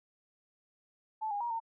sine tone with pitch steps, 872 / 816 / 949 / 910 Hz, A5 / G#5 / A#5 / A#5, -16 / -31 / +31 / -42 cents, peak -32 dBFS, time 1.21-1.602 s, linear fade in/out 20 ms, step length 98 ms, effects none

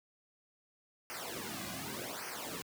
pink noise with flanger, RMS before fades -42 dBFS, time 1.1-2.62 s, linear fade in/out 0 ms, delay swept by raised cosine 0.26 to 2.26 ms, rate 0.86 Hz, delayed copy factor -0.9, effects high-pass 100 Hz 12 dB/octave

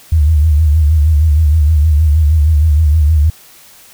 sine tone with vibrato, 76.7 Hz, D#2, 24 cents flat, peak -6 dBFS, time 0.12-3.3 s, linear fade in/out 5 ms, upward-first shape sine, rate 6.4 Hz, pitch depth 99 cents each way, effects white hiss -41 dBFS RMS until 3.93 s

